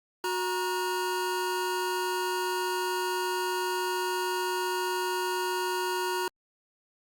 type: tone cluster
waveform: square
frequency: 365.7 / 944 / 1447 Hz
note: F#4 / A#5 / F#6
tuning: -20 / +22 / -39 cents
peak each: -32 / -32 / -37 dBFS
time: 0.24-6.28 s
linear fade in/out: 2 ms
effects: Opus 48 kbps